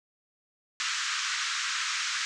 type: band-pass noise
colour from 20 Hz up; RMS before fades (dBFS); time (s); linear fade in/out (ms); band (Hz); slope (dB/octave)
pink; -31; 0.8-2.25; 0; 1200 to 7300; 48
effects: none